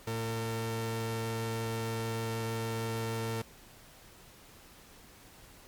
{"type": "tone pair together", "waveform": "sawtooth", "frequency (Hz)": [113.3, 226.6], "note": ["A#2", "A#3"], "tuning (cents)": [-49, -49], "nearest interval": "octave", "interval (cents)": 1200, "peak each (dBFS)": [-30, -30], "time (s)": [0.07, 3.42], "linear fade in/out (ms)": 5, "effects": ["pink hiss -55 dBFS RMS until 5.67 s", "MP3 96 kbps"]}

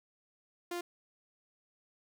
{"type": "tone", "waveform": "sawtooth", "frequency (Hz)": 349.2, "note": "F4", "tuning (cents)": 0, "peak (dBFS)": -32, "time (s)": [0.71, 0.81], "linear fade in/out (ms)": 5, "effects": []}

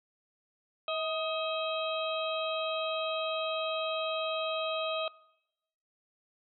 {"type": "harmonic tone with a mistuned harmonic", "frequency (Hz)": 640, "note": "D#5", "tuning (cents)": 49, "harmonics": [1, 2, 4, 5, 6], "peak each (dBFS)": [-33, -36, -39, -40, -41], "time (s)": [0.88, 5.08], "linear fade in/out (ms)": 2, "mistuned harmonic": 2, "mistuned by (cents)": -44, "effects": ["noise-tail reverb RT60 0.9 s tail -22 dB re dry"]}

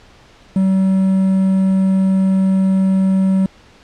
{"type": "tone with quantisation", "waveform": "triangle", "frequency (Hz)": 190.7, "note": "G3", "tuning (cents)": -47, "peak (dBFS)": -9, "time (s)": [0.56, 3.46], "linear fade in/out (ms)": 2, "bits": 6, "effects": ["pink hiss -46 dBFS RMS until 3.83 s", "low-pass 5000 Hz 12 dB/octave"]}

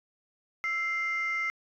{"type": "tone pair together", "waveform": "sine", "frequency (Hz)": [1327.1, 2093], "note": ["E6", "C7"], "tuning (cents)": [11, 0], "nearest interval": "minor sixth", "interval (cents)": 789, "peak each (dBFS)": [-33, -27], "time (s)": [0.64, 1.5], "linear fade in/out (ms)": 0, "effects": ["tanh soft clip ceiling -24 dBFS"]}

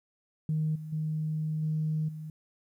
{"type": "tone with level steps", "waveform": "sine", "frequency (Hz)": 155.56, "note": "D#3", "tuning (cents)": 0, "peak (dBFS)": [-25, -37, -28, -26, -37], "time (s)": [0.49, 2.3], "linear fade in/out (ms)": 2, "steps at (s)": [0.75, 0.92, 1.62, 2.08], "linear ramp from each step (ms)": 10, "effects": ["tanh soft clip ceiling -21 dBFS", "11-bit"]}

